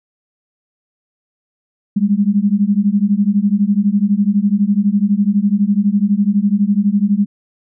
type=beating tone pair; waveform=sine; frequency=197.3 / 209.3 Hz; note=G3 / G#3; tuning=+11 / +14 cents; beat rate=12 Hz; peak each=-14 dBFS; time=1.96-7.26 s; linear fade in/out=10 ms; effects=none